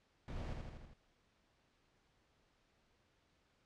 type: noise with echo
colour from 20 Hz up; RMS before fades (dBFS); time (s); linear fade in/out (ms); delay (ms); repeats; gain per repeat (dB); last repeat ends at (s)
brown; -44; 0.28-0.53; 0; 81; 5; -3; 0.935
effects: pink hiss -75 dBFS RMS until 3.65 s + low-pass 5000 Hz 12 dB/octave